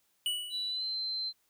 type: tone with exponential decay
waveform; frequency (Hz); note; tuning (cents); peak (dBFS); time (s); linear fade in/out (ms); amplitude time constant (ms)
square; 2946; F#7; -8; -28; 0.26-0.95; 1; 150
type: tone with pitch glide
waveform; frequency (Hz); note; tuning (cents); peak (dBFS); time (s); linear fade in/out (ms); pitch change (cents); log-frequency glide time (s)
sine; 3951 to 4100; B7 to C8; 0 to -36; -32; 0.5-1.33; 50; +64; 0.68-0.84
effects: white hiss -73 dBFS RMS until 1.49 s